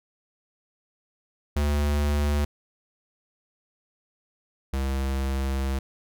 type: tone pair in turn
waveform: square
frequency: 73.1 / 67.22 Hz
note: D2 / C2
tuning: -7 / +47 cents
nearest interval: minor second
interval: 146 cents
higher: first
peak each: -22 / -25 dBFS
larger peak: first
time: 1.56-2.45 / 4.73-5.79 s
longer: second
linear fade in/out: 5 ms
effects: none